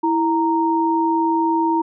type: tone pair together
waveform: sine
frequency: 328.5 / 929 Hz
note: E4 / A#5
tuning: -6 / -6 cents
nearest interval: octave + tritone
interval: 1800 cents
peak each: -18 dBFS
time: 0.03-1.82 s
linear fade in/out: 10 ms
effects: none